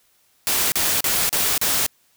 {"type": "noise bursts", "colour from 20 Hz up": "white", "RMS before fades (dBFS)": -20, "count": 5, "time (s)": [0.47, 1.864], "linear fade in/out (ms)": 0, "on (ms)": 250, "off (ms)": 36, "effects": ["white hiss -61 dBFS RMS until 2.16 s"]}